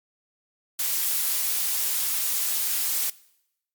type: noise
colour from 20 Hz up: blue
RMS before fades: -25 dBFS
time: 0.79-3.1 s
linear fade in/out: 5 ms
effects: noise-tail reverb RT60 0.8 s tail -21 dB re dry + MP3 96 kbps